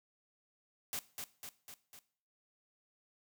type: noise with echo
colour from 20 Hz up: white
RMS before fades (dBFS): -39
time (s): 0.93-0.99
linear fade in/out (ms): 0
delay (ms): 250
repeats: 4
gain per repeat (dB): -4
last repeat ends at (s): 1.99
effects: noise-tail reverb RT60 0.5 s tail -18 dB re dry